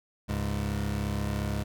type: tone pair together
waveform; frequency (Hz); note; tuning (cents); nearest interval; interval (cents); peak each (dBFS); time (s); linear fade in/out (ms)
25% pulse; 68.61 / 102.8; C#2 / G#2; -17 / -17; perfect fifth; 700; -28; 0.28-1.64; 20
effects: none